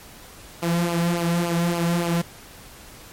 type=tone with flanger; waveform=sawtooth; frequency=171 Hz; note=F3; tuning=36 cents flat; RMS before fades=-22 dBFS; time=0.62-2.22 s; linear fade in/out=10 ms; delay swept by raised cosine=0.52 to 3.42 ms; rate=3.5 Hz; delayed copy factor=-0.65; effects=pink hiss -44 dBFS RMS until 3.12 s + MP3 64 kbps